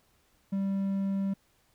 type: tone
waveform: triangle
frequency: 195.5 Hz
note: G3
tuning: 4 cents flat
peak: -25 dBFS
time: 0.52-1.34 s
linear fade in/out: 10 ms
effects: pink hiss -68 dBFS RMS until 1.74 s